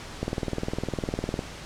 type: click train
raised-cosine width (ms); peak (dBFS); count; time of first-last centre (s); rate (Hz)
2; -14; 24; 0.23-1.392; 19.8
effects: pink hiss -40 dBFS RMS until 1.65 s + low-pass 7000 Hz 12 dB/octave